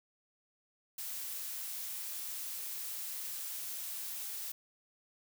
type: noise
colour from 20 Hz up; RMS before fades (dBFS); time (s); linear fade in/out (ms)
blue; -41; 0.98-4.52; 5
effects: none